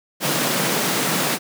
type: high-pass noise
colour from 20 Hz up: pink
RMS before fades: -21 dBFS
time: 0.2-1.39 s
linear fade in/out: 50 ms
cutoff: 140 Hz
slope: 48 dB/octave
effects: none